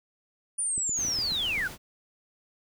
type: linear sweep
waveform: sine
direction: down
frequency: 9520 to 1396.9 Hz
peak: -26 dBFS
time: 0.58-1.68 s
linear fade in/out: 10 ms
type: clicks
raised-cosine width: 3 ms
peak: -28 dBFS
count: 8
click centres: 0.779 / 0.894 / 0.99 / 1.05 / 1.085 / 1.188 / 1.321 / 1.579 s
type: noise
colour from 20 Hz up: pink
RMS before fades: -42 dBFS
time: 0.95-1.78 s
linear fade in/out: 50 ms
effects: none